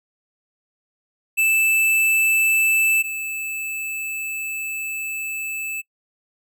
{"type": "tone pair in turn", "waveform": "square", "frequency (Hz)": [2637, 2625], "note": ["E7", "E7"], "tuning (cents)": [0, -8], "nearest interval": "unison", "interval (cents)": 8, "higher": "first", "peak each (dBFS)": [-16, -26], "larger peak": "first", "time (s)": [[1.37, 3.03], [3.03, 5.82]], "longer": "second", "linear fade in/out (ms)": 20, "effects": ["noise-tail reverb RT60 0.1 s tail -23 dB re dry"]}